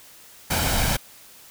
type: noise with comb filter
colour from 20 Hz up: pink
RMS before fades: -22 dBFS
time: 0.5-0.97 s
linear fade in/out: 10 ms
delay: 1.3 ms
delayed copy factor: +0.5
effects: white hiss -48 dBFS RMS until 1.5 s